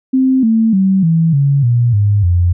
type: tone with pitch steps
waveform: sine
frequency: 261.6 / 223.8 / 191.5 / 163.85 / 140.19 / 119.94 / 102.62 / 87.8 Hz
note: C4 / A3 / G3 / E3 / C#3 / A#2 / G#2 / F2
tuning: 0 / +30 / -40 / -10 / +20 / +50 / -20 / +10 cents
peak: -8 dBFS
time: 0.13-2.53 s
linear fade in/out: 10 ms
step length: 300 ms
effects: none